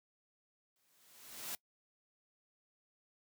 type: noise with exponential growth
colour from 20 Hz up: white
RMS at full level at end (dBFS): -40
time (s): 0.76-1.55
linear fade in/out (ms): 1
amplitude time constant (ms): 170
effects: noise-tail reverb RT60 0.1 s tail -23 dB re dry + high-pass 100 Hz 12 dB/octave